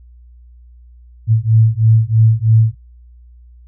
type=beating tone pair; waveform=sine; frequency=110 / 113.1 Hz; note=A2 / A2; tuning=0 / +48 cents; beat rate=3.1 Hz; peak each=-11 / -11 dBFS; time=1.27-2.75 s; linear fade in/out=50 ms; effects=added 60 Hz sine -39 dBFS peak until 3.67 s